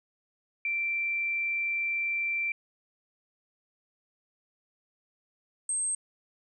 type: tone pair in turn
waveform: sine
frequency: 2349 / 8371 Hz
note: D7 / C9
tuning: 0 / 0 cents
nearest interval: octave + minor seventh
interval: 2200 cents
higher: second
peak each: -27 dBFS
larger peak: neither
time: 0.65-2.52 / 5.69-5.95 s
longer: first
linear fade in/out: 2 ms
effects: none